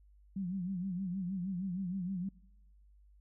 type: tone with vibrato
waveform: sine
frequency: 185 Hz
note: F#3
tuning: in tune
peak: -34 dBFS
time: 0.36-2.29 s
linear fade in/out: 5 ms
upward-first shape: sine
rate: 6.4 Hz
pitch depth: 110 cents each way
effects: noise-tail reverb RT60 1.0 s tail -24 dB re dry + added 50 Hz sine -59 dBFS peak until 3.2 s